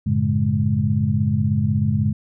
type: tone cluster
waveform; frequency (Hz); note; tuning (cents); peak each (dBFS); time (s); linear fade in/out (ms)
sine; 96.4 / 112.8 / 142.3 / 208.7; G2 / A2 / C#3 / G#3; -28 / +44 / +46 / +9; -22; 0.06-2.13; 10
effects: none